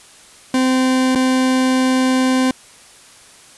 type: tone with dropouts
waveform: 40% pulse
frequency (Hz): 258.5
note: C4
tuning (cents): -21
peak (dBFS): -12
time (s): 0.54-2.51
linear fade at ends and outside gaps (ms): 2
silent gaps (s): 1.15-1.156
effects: white hiss -44 dBFS RMS until 3.57 s + resampled to 24000 Hz